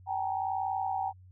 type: tone cluster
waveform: sine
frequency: 769 / 830 / 933 Hz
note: G5 / G#5 / A#5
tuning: -33 / -1 / +1 cents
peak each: -31 / -36 / -36 dBFS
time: 0.06-1.13 s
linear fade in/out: 50 ms
effects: added 92 Hz sine -51 dBFS peak until 1.31 s